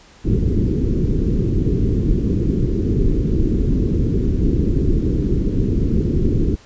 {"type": "low-pass noise", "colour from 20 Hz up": "pink", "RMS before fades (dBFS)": -17, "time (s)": [0.24, 6.56], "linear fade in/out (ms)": 20, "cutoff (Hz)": 410, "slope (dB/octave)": 48, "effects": ["pink hiss -47 dBFS RMS until 6.65 s", "resampled to 16000 Hz"]}